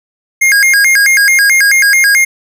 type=tone with vibrato; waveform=square; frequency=1864.7 Hz; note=A#6; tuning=in tune; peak=-6 dBFS; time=0.41-2.25 s; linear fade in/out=10 ms; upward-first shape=square; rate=4.6 Hz; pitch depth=230 cents each way; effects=none